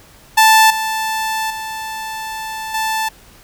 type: tone with level steps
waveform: sawtooth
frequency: 880 Hz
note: A5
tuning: in tune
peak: -3 / -14 / -20 / -13 dBFS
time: 0.37-3.09 s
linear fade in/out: 10 ms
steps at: 0.7 / 1.5 / 2.74 s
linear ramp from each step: 5 ms
effects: pink hiss -45 dBFS RMS until 3.43 s

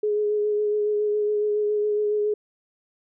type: tone with vibrato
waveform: sine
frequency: 419.3 Hz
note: G#4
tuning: 17 cents sharp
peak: -20 dBFS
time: 0.03-2.34 s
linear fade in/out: 5 ms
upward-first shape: sine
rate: 7.2 Hz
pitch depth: 18 cents each way
effects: none

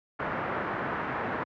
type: low-pass noise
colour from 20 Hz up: white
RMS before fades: -32 dBFS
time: 0.19-1.44 s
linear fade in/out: 10 ms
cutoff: 1600 Hz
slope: 24 dB/octave
effects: high-pass 100 Hz 12 dB/octave

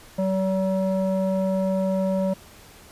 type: tone with low-pass filter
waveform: square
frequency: 190 Hz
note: F#3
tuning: 46 cents sharp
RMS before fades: -23 dBFS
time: 0.18-2.34 s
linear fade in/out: 10 ms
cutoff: 690 Hz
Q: 5.1
effects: pink hiss -48 dBFS RMS until 2.91 s + resampled to 32000 Hz

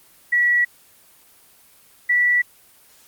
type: tone pair in turn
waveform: sine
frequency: 1937 / 1955 Hz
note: B6 / B6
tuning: -34 / -18 cents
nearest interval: unison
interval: 16 cents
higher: second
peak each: -14 / -14 dBFS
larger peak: neither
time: 0.32-0.65 / 2.09-2.42 s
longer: neither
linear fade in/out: 10 ms
effects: white hiss -52 dBFS RMS until 3.07 s + Opus 24 kbps

